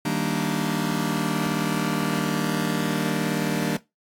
sawtooth chord, Eb major seventh, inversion none, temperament just, 155.56 / 194.45 / 233.3 / 291.7 Hz, Eb3 / G3 / Bb3 / D4, 0 / -14 / +2 / -12 cents, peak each -24 dBFS, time 0.05-3.77 s, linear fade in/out 5 ms, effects noise-tail reverb RT60 0.2 s tail -19 dB re dry + AAC 64 kbps

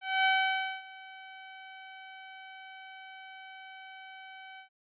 15% pulse tone with ADSR envelope, 763 Hz, G5, 47 cents flat, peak -16 dBFS, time 0.01-4.69 s, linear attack 240 ms, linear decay 570 ms, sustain -23 dB, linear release 100 ms, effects resampled to 8000 Hz

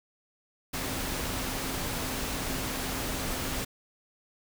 sine tone in noise, 261.6 Hz, C4, in tune, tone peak -41 dBFS, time 0.73-3.65 s, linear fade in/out 10 ms, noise pink, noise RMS -33 dBFS, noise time 0.73-3.65 s, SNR -11 dB, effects none

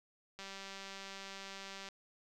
click train, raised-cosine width 0.2 ms, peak -30 dBFS, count 293, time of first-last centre 0.39-1.887 s, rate 195 Hz, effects none

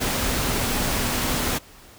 sine tone in noise, 246.9 Hz, B3, in tune, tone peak -33 dBFS, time 0-1.59 s, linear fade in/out 20 ms, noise pink, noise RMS -24 dBFS, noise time 0-1.59 s, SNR -12 dB, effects pink hiss -48 dBFS RMS until 1.98 s

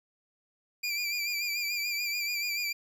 25% pulse tone with vibrato, 2374 Hz, D7, 18 cents sharp, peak -26 dBFS, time 0.83-2.73 s, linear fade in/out 10 ms, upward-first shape sine, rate 6.9 Hz, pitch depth 49 cents each way, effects none

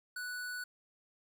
square tone, 1480 Hz, F#6, in tune, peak -39 dBFS, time 0.16-0.64 s, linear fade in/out 5 ms, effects 11-bit

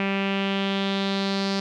sawtooth tone with low-pass filter sweep, 196 Hz, G3, in tune, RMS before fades -25 dBFS, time 0-1.6 s, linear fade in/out 2 ms, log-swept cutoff 2500 to 4700 Hz, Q 3.8, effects none

